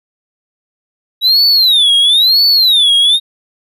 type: tone with vibrato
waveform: triangle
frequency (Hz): 3829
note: A#7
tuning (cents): +46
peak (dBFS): -5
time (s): 1.21-3.2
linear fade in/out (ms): 50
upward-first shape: sine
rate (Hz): 1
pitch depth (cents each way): 270
effects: none